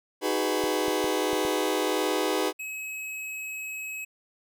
sawtooth chord, G# minor seventh, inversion second, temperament just, 311.5 / 373.8 / 415.3 / 498.4 Hz, D#4 / F#4 / G#4 / B4, +2 / +18 / 0 / +16 cents, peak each -26 dBFS, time 0.21-2.53 s, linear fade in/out 50 ms
clicks, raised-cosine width 2 ms, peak -24 dBFS, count 5, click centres 0.639 / 0.882 / 1.043 / 1.332 / 1.451 s
square tone, 2560 Hz, D#7, 49 cents sharp, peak -34 dBFS, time 2.59-4.05 s, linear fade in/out 10 ms
effects none

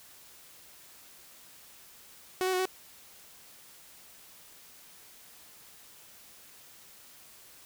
sawtooth tone with pitch steps, 370.4 / 375.2 / 366.7 / 374.8 Hz, F#4 / F#4 / F#4 / F#4, +2 / +24 / -15 / +22 cents, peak -23 dBFS, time 2.41-2.654 s, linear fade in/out 0 ms, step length 61 ms, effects white hiss -54 dBFS RMS until 7.65 s

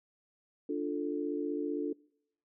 sine chord, D minor, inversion none, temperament equal, 293.7 / 349.2 / 440 Hz, D4 / F4 / A4, 0 / 0 / 0 cents, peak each -34 / -37 / -37 dBFS, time 0.69-1.93 s, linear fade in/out 5 ms, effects noise-tail reverb RT60 0.7 s tail -24 dB re dry

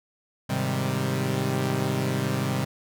sawtooth chord, Ab major seventh, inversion none, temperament equal, 103.83 / 130.81 / 155.56 / 196 Hz, Ab2 / C3 / Eb3 / G3, 0 / 0 / 0 / 0 cents, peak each -29 / -23 / -28 / -26 dBFS, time 0.49-2.65 s, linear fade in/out 10 ms, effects none

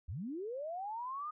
sine linear sweep, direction up, 61.74 to 1244.5 Hz, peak -38 dBFS, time 0.08-1.31 s, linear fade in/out 10 ms, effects none

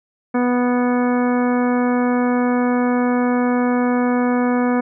harmonic tone, 246.2 Hz, B3, 5 cents flat, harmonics 1 / 2 / 3 / 4 / 5 / 6 / 7 / 9, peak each -16 / -22 / -26 / -28 / -30 / -32 / -33 / -35 dBFS, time 0.34-4.81 s, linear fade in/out 10 ms, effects none

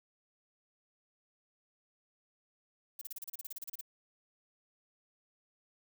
violet noise bursts, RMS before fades -42 dBFS, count 15, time 2.99-3.812 s, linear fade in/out 5 ms, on 24 ms, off 33 ms, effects none

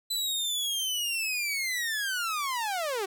sawtooth linear sweep, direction down, 4020 to 366.5 Hz, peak -25 dBFS, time 0.1-3.06 s, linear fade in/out 10 ms, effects none

